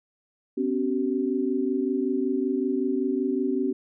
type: tone cluster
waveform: sine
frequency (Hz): 253.2 / 278.5 / 380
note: B3 / C#4 / F#4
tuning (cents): +43 / +8 / +46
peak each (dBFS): -27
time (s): 0.57-3.73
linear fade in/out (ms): 10
effects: none